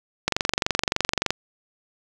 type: click train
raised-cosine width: 0.2 ms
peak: -3 dBFS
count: 25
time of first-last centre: 0.28-1.306 s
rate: 23.4 Hz
effects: none